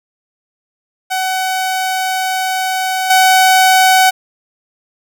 sawtooth tone with level steps, 752 Hz, F#5, 28 cents sharp, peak -11 / -3 dBFS, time 1.1-4.11 s, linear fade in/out 20 ms, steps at 3.1 s, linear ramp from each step 5 ms, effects none

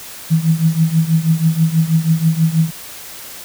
sine tone with tremolo, 161.9 Hz, E3, 31 cents flat, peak -7 dBFS, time 0.3-2.71 s, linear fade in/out 20 ms, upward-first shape triangle, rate 6.2 Hz, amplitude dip 90%, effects white hiss -33 dBFS RMS until 3.44 s

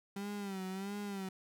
35% pulse tone with vibrato, 196 Hz, G3, in tune, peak -37 dBFS, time 0.16-1.29 s, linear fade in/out 5 ms, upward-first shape sine, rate 1.5 Hz, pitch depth 82 cents each way, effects none

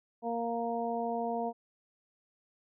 harmonic tone, 233.1 Hz, A#3, in tune, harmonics 1 / 2 / 3 / 4, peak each -37 / -36 / -34 / -40 dBFS, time 0.22-1.53 s, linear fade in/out 50 ms, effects none

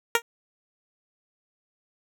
10% pulse tone with exponential decay, 466.2 Hz, A#4, in tune, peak -6 dBFS, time 0.15-0.22 s, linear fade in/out 1 ms, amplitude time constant 15 ms, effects none

